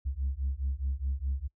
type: beating tone pair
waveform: sine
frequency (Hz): 65.41 / 70.21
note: C2 / C#2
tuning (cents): 0 / +23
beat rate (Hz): 4.8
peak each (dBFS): -31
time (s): 0.05-1.48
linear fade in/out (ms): 20
effects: noise-tail reverb RT60 0.1 s tail -25 dB re dry + tanh soft clip ceiling -24 dBFS